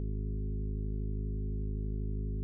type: harmonic tone with a mistuned harmonic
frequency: 52 Hz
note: G#1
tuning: 3 cents sharp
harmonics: 1 / 2 / 3 / 4 / 5 / 7 / 8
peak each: -33 / -39 / -43 / -45 / -47 / -50 / -51 dBFS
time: 0-2.43 s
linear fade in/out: 0 ms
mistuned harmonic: 1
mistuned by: -35 cents
effects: none